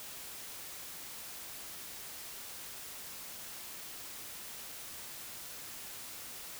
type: silence
effects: white hiss -46 dBFS RMS until 6.59 s